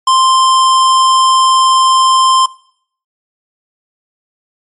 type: tone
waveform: square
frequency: 1046.5 Hz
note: C6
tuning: in tune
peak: -7 dBFS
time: 0.07-2.46 s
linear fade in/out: 5 ms
effects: noise-tail reverb RT60 0.6 s tail -20 dB re dry + MP3 48 kbps